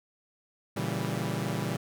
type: chord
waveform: sawtooth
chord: A# diminished seventh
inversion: none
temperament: equal with one note detuned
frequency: 116.54 / 140.53 / 164.81 / 196 Hz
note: A#2 / C#3 / E3 / G3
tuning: 0 / +24 / 0 / 0 cents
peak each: -31 dBFS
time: 0.76-1.77 s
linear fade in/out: 10 ms
effects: none